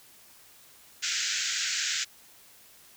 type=band-pass noise; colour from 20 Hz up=white; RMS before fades=-30 dBFS; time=1.02-2.05 s; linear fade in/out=20 ms; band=1400 to 7400 Hz; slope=96 dB/octave; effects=white hiss -55 dBFS RMS until 2.96 s